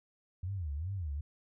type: tone with vibrato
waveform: sine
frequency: 83.9 Hz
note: E2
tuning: 31 cents sharp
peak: -34 dBFS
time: 0.43-1.21 s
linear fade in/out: 5 ms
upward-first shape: sine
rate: 2.5 Hz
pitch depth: 300 cents each way
effects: none